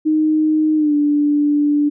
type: tone with pitch glide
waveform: sine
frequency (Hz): 309.8 to 293.1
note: D#4 to D4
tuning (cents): -7 to -3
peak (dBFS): -12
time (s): 0.05-1.9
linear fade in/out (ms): 20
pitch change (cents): -96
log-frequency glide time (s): 0.76-0.94
effects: none